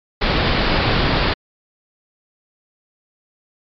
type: low-pass noise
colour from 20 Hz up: pink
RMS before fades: -17 dBFS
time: 0.21-1.34 s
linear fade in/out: 10 ms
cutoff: 4900 Hz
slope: 96 dB/octave
effects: MP3 48 kbps